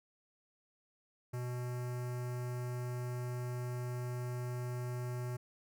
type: tone with notch filter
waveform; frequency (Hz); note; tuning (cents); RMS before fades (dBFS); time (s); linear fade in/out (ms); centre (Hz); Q
square; 123.47; B2; 0; -39; 1.33-5.37; 10; 3500; 0.89
effects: none